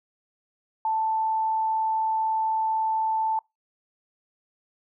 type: tone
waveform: sine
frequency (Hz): 882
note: A5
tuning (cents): +4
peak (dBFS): -22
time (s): 0.85-3.39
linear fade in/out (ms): 2
effects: noise-tail reverb RT60 0.2 s tail -25 dB re dry